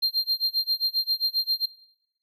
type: tone with tremolo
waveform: triangle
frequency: 4186 Hz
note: C8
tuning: in tune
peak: -18 dBFS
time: 0.02-1.66 s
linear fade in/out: 10 ms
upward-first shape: sine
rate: 7.5 Hz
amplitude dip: 95%
effects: noise-tail reverb RT60 0.8 s tail -19 dB re dry